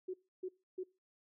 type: tone bursts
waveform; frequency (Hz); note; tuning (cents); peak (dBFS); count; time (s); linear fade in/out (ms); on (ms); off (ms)
sine; 370; F#4; 0; -37; 3; 0.08-0.837; 10; 59; 290
effects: noise-tail reverb RT60 0.3 s tail -22 dB re dry